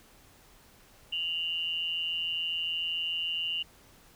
sine tone pair together, 2805 / 2972 Hz, F7 / F#7, +7 / +7 cents, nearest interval minor second, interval 100 cents, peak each -31 / -34 dBFS, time 1.12-3.63 s, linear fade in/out 10 ms, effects pink hiss -58 dBFS RMS until 4.15 s

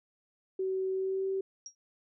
sine tone with pitch glide, 378.8 to 385 Hz, F#4 to G4, +41 to -31 cents, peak -29 dBFS, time 0.59-1.41 s, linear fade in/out 5 ms, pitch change +28 cents, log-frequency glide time 0.91-1.27 s
sine tone with exponential decay, 5650 Hz, F8, 19 cents sharp, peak -37 dBFS, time 1.66-1.75 s, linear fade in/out 1 ms, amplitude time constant 19 ms
effects none

